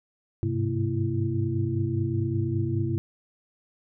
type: tone cluster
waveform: sine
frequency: 100.5 / 105.6 / 129.5 / 230.1 / 334.9 Hz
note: G2 / G#2 / C3 / A#3 / E4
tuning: +44 / +29 / -17 / -22 / +27 cents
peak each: -28 / -34 / -28 / -36 / -30 dBFS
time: 0.43-2.98 s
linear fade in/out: 0 ms
effects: none